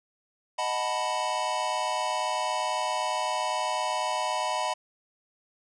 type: chord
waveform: square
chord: B dominant seventh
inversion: first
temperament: equal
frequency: 622.3 / 740 / 880 / 987.8 Hz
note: D#5 / F#5 / A5 / B5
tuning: 0 / 0 / 0 / 0 cents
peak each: -34 / -34 / -34 / -31 dBFS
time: 0.58-4.74 s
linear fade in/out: 10 ms
effects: resampled to 22050 Hz

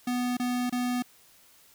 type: tone bursts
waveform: square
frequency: 246.9 Hz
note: B3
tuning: in tune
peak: -27 dBFS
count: 3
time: 0.07-1.024 s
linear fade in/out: 5 ms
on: 300 ms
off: 27 ms
effects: white hiss -58 dBFS RMS until 1.74 s

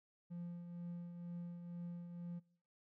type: tone with tremolo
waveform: triangle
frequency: 173.4 Hz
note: F3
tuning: 12 cents flat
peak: -40 dBFS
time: 0.3-2.4 s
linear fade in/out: 20 ms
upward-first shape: triangle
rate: 2.1 Hz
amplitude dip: 55%
effects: noise-tail reverb RT60 0.7 s tail -26 dB re dry + tanh soft clip ceiling -36 dBFS

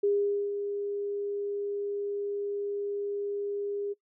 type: tone with ADSR envelope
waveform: sine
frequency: 405.7 Hz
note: G#4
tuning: 41 cents flat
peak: -22 dBFS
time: 0.03-3.94 s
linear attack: 8 ms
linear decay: 470 ms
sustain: -8 dB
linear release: 22 ms
effects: noise-tail reverb RT60 0.1 s tail -21 dB re dry

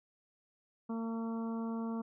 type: harmonic tone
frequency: 227.3 Hz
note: A#3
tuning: 43 cents flat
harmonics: 1 / 2 / 3 / 4 / 5 / 6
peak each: -35 / -45 / -50 / -49 / -50 / -56 dBFS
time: 0.89-2.02 s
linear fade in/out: 10 ms
effects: none

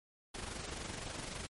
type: noise with amplitude modulation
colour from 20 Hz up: pink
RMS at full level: -41 dBFS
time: 0.34-1.47 s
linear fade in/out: 10 ms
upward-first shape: sine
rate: 23.7 Hz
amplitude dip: 50%
effects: MP3 48 kbps

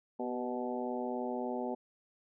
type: harmonic tone with a mistuned harmonic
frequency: 123.47 Hz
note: B2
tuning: in tune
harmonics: 2 / 3 / 4 / 5 / 6 / 7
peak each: -38 / -40 / -41 / -42 / -43 / -43 dBFS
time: 0.19-1.75 s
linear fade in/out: 10 ms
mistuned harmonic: 3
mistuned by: +46 cents
effects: none

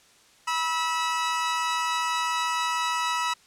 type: tone pair together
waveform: sawtooth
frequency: 973.9 / 1300 Hz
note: B5 / E6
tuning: -24 / -24 cents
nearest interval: perfect fourth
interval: 500 cents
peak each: -23 / -24 dBFS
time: 0.47-3.34 s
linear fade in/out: 10 ms
effects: white hiss -57 dBFS RMS until 3.46 s + low-pass 8000 Hz 12 dB/octave

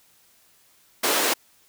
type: high-pass noise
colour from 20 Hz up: pink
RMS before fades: -22 dBFS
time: 1.03-1.34 s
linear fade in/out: 10 ms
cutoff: 310 Hz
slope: 24 dB/octave
effects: white hiss -59 dBFS RMS until 1.68 s

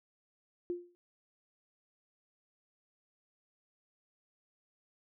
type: tone with exponential decay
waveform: sine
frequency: 351 Hz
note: F4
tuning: 9 cents sharp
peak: -30 dBFS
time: 0.7-0.95 s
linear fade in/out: 0 ms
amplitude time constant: 54 ms
effects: none

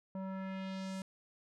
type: tone with low-pass filter sweep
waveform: square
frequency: 190.6 Hz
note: G3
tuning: 48 cents flat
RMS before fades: -41 dBFS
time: 0.15-1.02 s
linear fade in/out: 2 ms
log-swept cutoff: 800 to 9500 Hz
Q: 1.4
effects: none

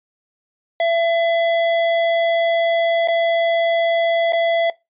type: tone with dropouts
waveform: square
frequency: 671 Hz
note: E5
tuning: 31 cents sharp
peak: -16 dBFS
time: 0.8-4.7 s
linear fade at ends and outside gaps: 2 ms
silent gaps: 3.075-3.084 / 4.323-4.332 s
effects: noise-tail reverb RT60 0.2 s tail -19 dB re dry + resampled to 8000 Hz

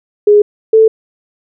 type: tone pair in turn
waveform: sine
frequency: 415.3 / 442 Hz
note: G#4 / A4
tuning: 0 / +8 cents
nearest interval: minor second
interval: 108 cents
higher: second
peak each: -3 dBFS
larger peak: neither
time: 0.27-0.42 / 0.73-0.88 s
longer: neither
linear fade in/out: 5 ms
effects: none

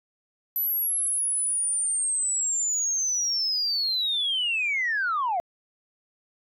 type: linear sweep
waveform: sine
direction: down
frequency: 12000 to 663 Hz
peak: -22 dBFS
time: 0.56-5.4 s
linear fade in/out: 0 ms
effects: tanh soft clip ceiling -19 dBFS

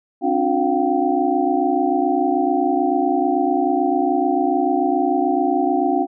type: tone cluster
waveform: sine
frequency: 269 / 295.9 / 358.3 / 702 / 771 Hz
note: C4 / D4 / F4 / F5 / G5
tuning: +48 / +13 / +44 / +9 / -29 cents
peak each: -22 dBFS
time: 0.21-6.07 s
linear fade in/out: 50 ms
effects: none

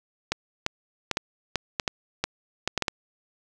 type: clicks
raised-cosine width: 0.2 ms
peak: -7 dBFS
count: 12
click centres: 0.32 / 0.664 / 1.113 / 1.171 / 1.557 / 1.798 / 1.878 / 2.24 / 2.676 / 2.777 / 2.823 / 2.882 s
effects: none

